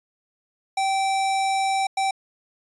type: tone bursts at uneven times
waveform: square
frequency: 776 Hz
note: G5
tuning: 18 cents flat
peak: -21 dBFS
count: 2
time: 0.77-1.87 / 1.97-2.11 s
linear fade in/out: 5 ms
effects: resampled to 24000 Hz